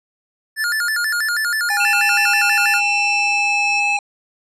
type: tone with vibrato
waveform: square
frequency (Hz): 1581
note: G6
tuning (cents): +14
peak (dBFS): -18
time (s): 0.56-2.81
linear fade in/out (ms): 50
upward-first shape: square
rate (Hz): 6.2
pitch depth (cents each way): 180
type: harmonic tone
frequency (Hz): 815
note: G#5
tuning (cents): -33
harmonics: 1 / 3 / 5 / 7 / 9 / 10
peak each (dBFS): -21 / -30 / -34 / -37 / -37 / -37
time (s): 1.7-3.99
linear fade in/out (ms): 2
type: tone with pitch glide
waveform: sine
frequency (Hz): 2669 to 2611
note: E7 to E7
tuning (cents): +21 to -17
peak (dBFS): -16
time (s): 1.8-3.97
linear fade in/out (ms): 5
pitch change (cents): -38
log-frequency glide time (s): 2.86-3.63
type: tone with tremolo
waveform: sine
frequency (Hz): 5500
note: F8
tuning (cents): -27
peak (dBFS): -26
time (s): 2.06-3.8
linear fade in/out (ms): 5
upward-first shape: sine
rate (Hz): 1.2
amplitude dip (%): 45
effects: resampled to 32000 Hz